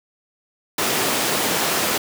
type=high-pass noise; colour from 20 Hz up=pink; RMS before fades=-21 dBFS; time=0.78-1.98 s; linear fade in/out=5 ms; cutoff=250 Hz; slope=12 dB/octave; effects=none